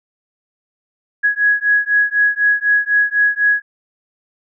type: beating tone pair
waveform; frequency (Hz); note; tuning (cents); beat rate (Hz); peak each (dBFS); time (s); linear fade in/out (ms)
sine; 1667 / 1671; G#6 / G#6; +6 / +10; 4; -15; 1.23-3.62; 20
effects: none